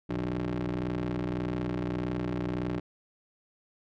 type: ring-modulated tone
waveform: 25% pulse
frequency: 61.74 Hz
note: B1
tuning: in tune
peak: -23 dBFS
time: 0.09-2.8 s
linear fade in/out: 10 ms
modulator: 235 Hz
effects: low-pass 3000 Hz 12 dB/octave